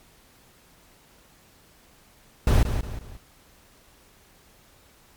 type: noise with echo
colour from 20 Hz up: brown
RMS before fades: -17 dBFS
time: 2.47-2.63 s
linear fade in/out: 2 ms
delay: 180 ms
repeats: 3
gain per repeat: -8 dB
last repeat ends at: 3.17 s
effects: pink hiss -56 dBFS RMS until 5.16 s + MP3 96 kbps